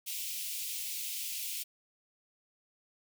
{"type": "high-pass noise", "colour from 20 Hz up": "white", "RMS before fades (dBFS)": -38, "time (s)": [0.06, 1.64], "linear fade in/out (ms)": 20, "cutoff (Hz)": 2300, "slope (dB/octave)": 48, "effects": []}